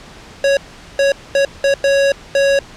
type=tone bursts at uneven times; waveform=square; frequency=554.4 Hz; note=C#5; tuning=in tune; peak=-11 dBFS; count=6; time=0.44-0.57 / 0.99-1.12 / 1.35-1.45 / 1.64-1.74 / 1.84-2.12 / 2.35-2.59 s; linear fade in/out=2 ms; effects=pink hiss -38 dBFS RMS until 2.76 s + low-pass 6000 Hz 12 dB/octave